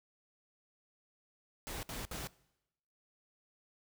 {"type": "noise bursts", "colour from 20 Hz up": "pink", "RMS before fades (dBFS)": -42, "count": 3, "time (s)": [1.67, 2.272], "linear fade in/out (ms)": 0, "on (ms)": 160, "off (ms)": 61, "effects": ["noise-tail reverb RT60 0.9 s tail -22 dB re dry"]}